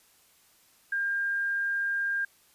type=tone; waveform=sine; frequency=1604 Hz; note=G6; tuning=39 cents sharp; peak=-26 dBFS; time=0.92-2.25 s; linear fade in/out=5 ms; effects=white hiss -62 dBFS RMS until 2.54 s + resampled to 32000 Hz